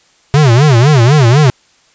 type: tone with vibrato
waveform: square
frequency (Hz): 132.8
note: C3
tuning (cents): +26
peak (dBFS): -5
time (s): 0.34-1.5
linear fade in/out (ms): 0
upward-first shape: sine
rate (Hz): 4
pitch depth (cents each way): 260
effects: white hiss -50 dBFS RMS until 1.94 s + resampled to 16000 Hz